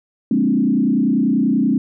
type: tone with frequency modulation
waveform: sine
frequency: 243.9 Hz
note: B3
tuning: 21 cents flat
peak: -13 dBFS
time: 0.31-1.78 s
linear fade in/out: 2 ms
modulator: 30.3 Hz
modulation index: 1.7
effects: none